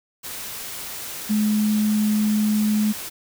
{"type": "tone in noise", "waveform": "sine", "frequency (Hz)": 212.4, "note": "G#3", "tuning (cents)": 39, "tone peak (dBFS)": -17, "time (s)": [1.29, 2.93], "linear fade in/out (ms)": 20, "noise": "white", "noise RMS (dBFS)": -33, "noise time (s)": [0.23, 3.1], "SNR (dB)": 13, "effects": []}